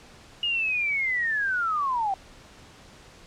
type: linear sweep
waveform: sine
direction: down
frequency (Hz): 2879 to 750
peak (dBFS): -23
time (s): 0.43-2.14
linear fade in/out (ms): 2
effects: pink hiss -50 dBFS RMS until 3.26 s + low-pass 7000 Hz 12 dB/octave